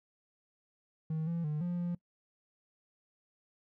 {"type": "tone with pitch steps", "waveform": "triangle", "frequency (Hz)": [158.2, 168.9, 150.8, 175.6, 174.5], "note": ["D#3", "E3", "D3", "F3", "F3"], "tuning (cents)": [29, 42, 46, 10, -1], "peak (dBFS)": -29, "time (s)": [1.1, 1.95], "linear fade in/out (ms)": 5, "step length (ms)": 170, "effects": ["noise-tail reverb RT60 0.1 s tail -24 dB re dry", "tanh soft clip ceiling -25 dBFS"]}